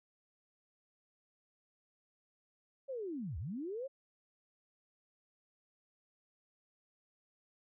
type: linear two-way sweep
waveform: sine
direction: down then up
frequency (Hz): 560 to 66.1 to 560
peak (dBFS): -38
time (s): 2.88-3.88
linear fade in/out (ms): 20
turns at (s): 3.38
effects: none